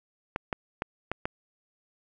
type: clicks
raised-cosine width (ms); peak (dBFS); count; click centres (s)
0.5; -14; 5; 0.361 / 0.528 / 0.821 / 1.116 / 1.255
effects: none